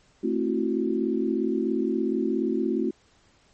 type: chord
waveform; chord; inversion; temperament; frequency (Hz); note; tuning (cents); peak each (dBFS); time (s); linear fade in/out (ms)
sine; F# half-diminished seventh; first; just; 222 / 266.4 / 333 / 370; A3 / C4 / E4 / F#4; +16 / +31 / +18 / 0; -28; 0.23-2.91; 10
effects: pink hiss -61 dBFS RMS until 3.53 s + MP3 32 kbps